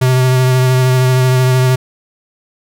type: tone with vibrato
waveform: square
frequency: 128.4 Hz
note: C3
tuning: 32 cents flat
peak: -9 dBFS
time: 0.01-1.76 s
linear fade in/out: 10 ms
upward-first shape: triangle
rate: 13 Hz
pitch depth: 20 cents each way
effects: none